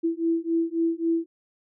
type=beating tone pair; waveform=sine; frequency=329.6 / 333.3 Hz; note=E4 / E4; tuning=0 / +19 cents; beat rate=3.7 Hz; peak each=-25 dBFS; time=0.03-1.26 s; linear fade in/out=20 ms; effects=none